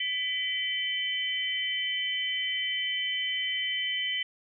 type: tone cluster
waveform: sine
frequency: 1985 / 2317 / 3057 Hz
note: B6 / D7 / G7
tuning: +8 / -24 / -44 cents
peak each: -32 / -37 / -30 dBFS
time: 0-4.23 s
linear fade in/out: 5 ms
effects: none